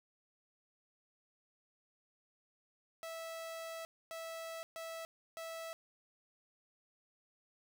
sawtooth tone bursts at uneven times, 655 Hz, E5, 11 cents flat, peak -39 dBFS, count 4, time 3.03-3.85 / 4.11-4.63 / 4.76-5.05 / 5.37-5.73 s, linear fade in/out 0 ms, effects none

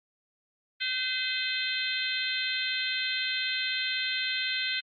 harmonic tone with a mistuned harmonic, 512 Hz, C5, 38 cents flat, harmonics 3 / 4 / 5 / 6 / 7 / 8, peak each -35 / -35 / -35 / -35 / -35 / -35 dBFS, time 0.8-4.81 s, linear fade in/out 20 ms, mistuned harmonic 6, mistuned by +48 cents, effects Opus 32 kbps

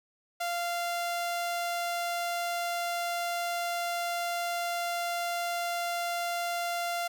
sawtooth tone, 693 Hz, F5, 14 cents flat, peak -26 dBFS, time 0.4-7.08 s, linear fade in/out 10 ms, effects none

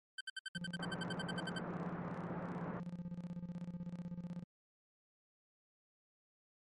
25% pulse tone bursts, 1547 Hz, G6, 23 cents flat, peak -36 dBFS, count 16, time 0.18-1.588 s, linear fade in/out 5 ms, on 28 ms, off 64 ms
triangle tone with tremolo, 174.61 Hz, F3, in tune, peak -38 dBFS, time 0.55-4.44 s, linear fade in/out 10 ms, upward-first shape square, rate 16 Hz, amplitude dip 75%
pink band-pass noise, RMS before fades -46 dBFS, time 0.79-2.8 s, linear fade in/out 5 ms, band 130 to 1500 Hz, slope 24 dB/octave
effects low-pass 8000 Hz 12 dB/octave + MP3 48 kbps

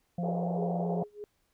harmonic tone, 174.61 Hz, F3, in tune, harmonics 1 / 3 / 4, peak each -30 / -43 / -39 dBFS, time 0.18-1.03 s, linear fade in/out 5 ms
white band-pass noise, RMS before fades -37 dBFS, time 0.23-1.04 s, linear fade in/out 2 ms, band 380 to 760 Hz, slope 48 dB/octave
sine tone with tremolo, 415.3 Hz, G#4, in tune, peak -35 dBFS, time 0.55-1.24 s, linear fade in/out 0 ms, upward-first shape sine, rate 3.1 Hz, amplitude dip 95%
effects pink hiss -74 dBFS RMS until 1.53 s

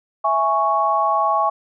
sine chord, C# minor, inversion first, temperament equal, 659.3 / 830.6 / 1108.7 Hz, E5 / G#5 / C#6, 0 / 0 / 0 cents, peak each -22 / -20 / -18 dBFS, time 0.24-1.5 s, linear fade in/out 10 ms, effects none

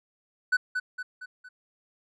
triangle tone with echo, 1497 Hz, F#6, 20 cents sharp, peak -18 dBFS, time 0.52-0.57 s, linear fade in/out 10 ms, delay 230 ms, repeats 4, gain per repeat -6 dB, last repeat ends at 1.49 s, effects resampled to 24000 Hz

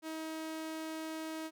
sawtooth tone, 317.9 Hz, D#4, 37 cents sharp, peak -35 dBFS, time 0.02-1.51 s, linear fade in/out 50 ms, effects none

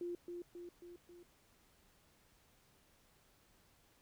sine tone with echo, 349.2 Hz, F4, in tune, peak -39 dBFS, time 0.01-0.15 s, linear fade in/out 2 ms, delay 270 ms, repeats 4, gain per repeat -4 dB, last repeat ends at 1.23 s, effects pink hiss -70 dBFS RMS until 4.01 s

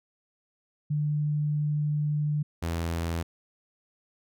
sine / sawtooth tone pair in turn, 149 / 83.62 Hz, D3 / E2, +25 / +25 cents, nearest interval minor seventh, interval 1000 cents, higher first, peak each -24 dBFS, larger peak neither, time 0.9-2.43 / 2.62-3.23 s, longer first, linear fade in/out 10 ms, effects none

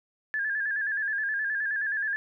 sine tone with vibrato, 1675 Hz, G#6, 14 cents sharp, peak -26 dBFS, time 0.34-2.16 s, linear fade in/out 0 ms, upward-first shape square, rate 9.5 Hz, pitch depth 60 cents each way, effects none

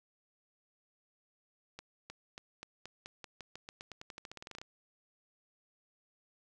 accelerating click train, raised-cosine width 0.2 ms, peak -28 dBFS, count 24, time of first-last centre 1.79-4.615 s, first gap 310 ms, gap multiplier 0.9, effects none

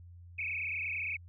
sine tone with frequency modulation, 2400 Hz, D7, 37 cents sharp, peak -33 dBFS, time 0.38-1.17 s, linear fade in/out 10 ms, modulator 28.8 Hz, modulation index 7.3, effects added 87 Hz sine -49 dBFS peak until 1.28 s

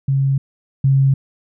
sine tone pair in turn, 136.4 / 135.81 Hz, C#3 / C#3, -28 / -35 cents, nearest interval unison, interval 7 cents, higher first, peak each -13 / -10 dBFS, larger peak second, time 0.08-0.38 / 0.84-1.14 s, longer neither, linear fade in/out 5 ms, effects none

